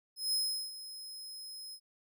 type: tone with ADSR envelope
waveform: sawtooth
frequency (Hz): 5120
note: D#8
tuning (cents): +49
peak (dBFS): -26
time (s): 0.16-1.8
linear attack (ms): 170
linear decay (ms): 380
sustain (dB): -15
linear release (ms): 67
effects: none